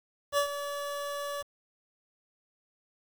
25% pulse tone with ADSR envelope, 573 Hz, D5, 43 cents flat, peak -19 dBFS, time 0.32-1.43 s, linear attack 56 ms, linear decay 95 ms, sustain -11 dB, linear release 19 ms, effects 8-bit

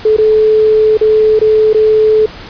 sine tone with dropouts, 432.8 Hz, A4, 29 cents flat, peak -5 dBFS, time 0.05-2.26 s, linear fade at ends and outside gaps 5 ms, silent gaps 0.166-0.183 / 0.973-1.011 / 1.392-1.413 / 1.731-1.745 s, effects pink hiss -30 dBFS RMS until 2.49 s + resampled to 11025 Hz

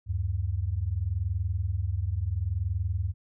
sine tone pair together, 76.39 / 97.1 Hz, D#2 / G2, -31 / -16 cents, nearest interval major third, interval 415 cents, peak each -30 / -28 dBFS, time 0.06-3.14 s, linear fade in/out 50 ms, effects none

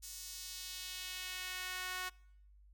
sawtooth tone with high-pass filter sweep, 367.9 Hz, F#4, 10 cents flat, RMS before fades -44 dBFS, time 0.02-2.1 s, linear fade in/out 20 ms, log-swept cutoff 6700 to 1300 Hz, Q 1.2, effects noise-tail reverb RT60 0.8 s tail -26 dB re dry + added 50 Hz sine -59 dBFS peak until 2.73 s

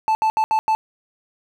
triangle tone bursts at uneven times, 877 Hz, A5, 6 cents flat, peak -13 dBFS, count 5, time 0.08-0.15 / 0.22-0.3 / 0.37-0.44 / 0.51-0.59 / 0.68-0.75 s, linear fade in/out 0 ms, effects none

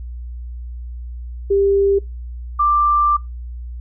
sine tone pair in turn, 396.5 / 1180.6 Hz, G4 / D6, +20 / +9 cents, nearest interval octave + perfect fifth, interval 1889 cents, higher second, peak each -12 dBFS, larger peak neither, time 1.5-1.99 / 2.59-3.17 s, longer second, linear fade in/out 10 ms, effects noise-tail reverb RT60 0.2 s tail -22 dB re dry + added 60 Hz sine -27 dBFS peak until 3.8 s

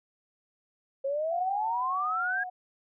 sine exponential sweep, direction up, 535 to 1661.2 Hz, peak -27 dBFS, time 1.04-2.44 s, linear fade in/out 10 ms
sine tone with pitch glide, 746 to 731.9 Hz, F#5 to F#5, +14 to -19 cents, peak -35 dBFS, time 1.31-2.5 s, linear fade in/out 10 ms, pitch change -33 cents, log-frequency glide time 1.86-2.33 s
effects none

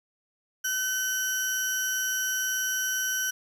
35% pulse tone pair together, 1525 / 5791 Hz, G6 / F#8, -48 / -38 cents, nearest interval octave + major seventh, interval 2310 cents, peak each -27 dBFS, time 0.64-3.31 s, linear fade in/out 10 ms, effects 9-bit

